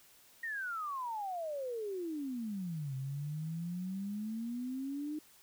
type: exponential two-way sweep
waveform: sine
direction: down then up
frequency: 1890 to 130.81 to 308.4 Hz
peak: -36 dBFS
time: 0.43-5.19 s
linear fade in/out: 5 ms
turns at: 2.95 s
effects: white hiss -62 dBFS RMS until 5.42 s